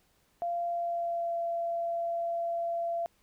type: tone with pitch glide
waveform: sine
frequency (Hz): 690 to 680.1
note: F5 to F5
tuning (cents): -21 to -46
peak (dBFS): -29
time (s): 0.42-3.06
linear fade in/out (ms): 0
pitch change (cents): -25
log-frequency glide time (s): 0.67-1.37
effects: pink hiss -69 dBFS RMS until 3.22 s